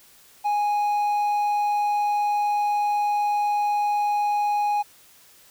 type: tone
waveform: triangle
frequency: 828 Hz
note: G#5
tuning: 5 cents flat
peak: -18 dBFS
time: 0.44-4.83 s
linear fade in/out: 20 ms
effects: white hiss -53 dBFS RMS until 5.5 s